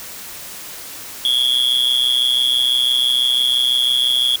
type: tone with amplitude modulation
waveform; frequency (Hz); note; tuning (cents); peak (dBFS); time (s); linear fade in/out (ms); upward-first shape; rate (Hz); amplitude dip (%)
triangle; 3332; G#7; +5; -8; 1.25-4.36; 2; sine; 126; 95
effects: white hiss -33 dBFS RMS until 4.4 s